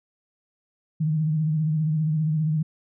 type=tone with vibrato; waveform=sine; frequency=155.56 Hz; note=D#3; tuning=in tune; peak=-20 dBFS; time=1-2.63 s; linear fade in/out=10 ms; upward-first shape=sine; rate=15 Hz; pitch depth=57 cents each way; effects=none